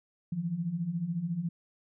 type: beating tone pair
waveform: sine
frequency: 160 / 174 Hz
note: D#3 / F3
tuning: +49 / -6 cents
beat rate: 14 Hz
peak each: -36 / -31 dBFS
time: 0.32-1.49 s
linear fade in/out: 5 ms
effects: none